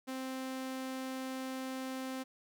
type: tone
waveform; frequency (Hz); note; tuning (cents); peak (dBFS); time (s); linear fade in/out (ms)
sawtooth; 261.6; C4; 0; -34; 0.07-2.24; 20
effects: none